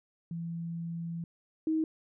sine tone pair in turn, 167.8 / 316.8 Hz, E3 / D#4, +31 / +31 cents, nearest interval major seventh, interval 1100 cents, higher second, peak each -34 / -26 dBFS, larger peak second, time 0.31-1.24 / 1.67-1.84 s, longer first, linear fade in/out 2 ms, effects none

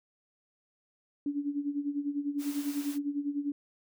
sine tone with tremolo, 287 Hz, D4, 40 cents flat, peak -27 dBFS, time 1.26-3.52 s, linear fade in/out 2 ms, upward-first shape sine, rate 10 Hz, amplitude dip 75%
white high-pass noise, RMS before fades -45 dBFS, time 2.38-2.99 s, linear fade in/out 50 ms, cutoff 290 Hz, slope 48 dB/octave
effects none

